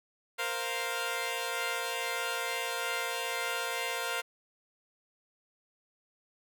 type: chord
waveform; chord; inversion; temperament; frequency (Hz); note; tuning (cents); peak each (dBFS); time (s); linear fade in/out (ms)
10% pulse; Bb suspended second; none; equal; 466.2 / 523.3 / 698.5; Bb4 / C5 / F5; 0 / 0 / 0; -28; 0.38-4.22; 20
effects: none